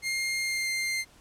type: tone with pitch glide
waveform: sawtooth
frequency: 2121 to 2099 Hz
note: C7 to C7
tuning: +23 to +5 cents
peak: -24 dBFS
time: 0.02-1.05 s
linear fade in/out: 50 ms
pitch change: -18 cents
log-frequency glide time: 0.41-0.71 s
effects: pink hiss -57 dBFS RMS until 1.2 s + low-pass 11000 Hz 12 dB/octave